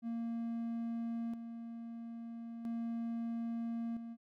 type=tone with tremolo; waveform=triangle; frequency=231.3 Hz; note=A#3; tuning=13 cents flat; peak=-34 dBFS; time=0.02-4.17 s; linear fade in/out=50 ms; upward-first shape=square; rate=0.38 Hz; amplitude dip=55%; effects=none